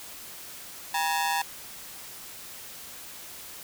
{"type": "ring-modulated tone", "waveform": "sawtooth", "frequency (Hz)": 880, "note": "A5", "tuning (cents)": 0, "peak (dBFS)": -18, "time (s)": [0.94, 1.42], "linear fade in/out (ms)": 5, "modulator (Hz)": 80.9, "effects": ["white hiss -43 dBFS RMS until 3.63 s"]}